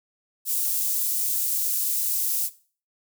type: high-pass noise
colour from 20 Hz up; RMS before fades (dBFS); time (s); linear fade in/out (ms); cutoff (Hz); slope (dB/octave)
white; -25; 0.45-2.5; 50; 8400; 12
effects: noise-tail reverb RT60 0.4 s tail -17 dB re dry